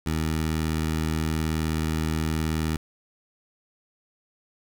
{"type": "tone with notch filter", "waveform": "15% pulse", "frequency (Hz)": 79, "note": "D#2", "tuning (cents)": 27, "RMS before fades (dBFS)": -26, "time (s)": [0.06, 2.77], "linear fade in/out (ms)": 5, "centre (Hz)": 690, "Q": 2, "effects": []}